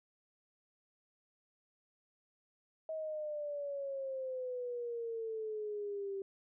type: exponential sweep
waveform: sine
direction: down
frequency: 639 to 388.2 Hz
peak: -37 dBFS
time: 2.89-6.22 s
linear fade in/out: 2 ms
effects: none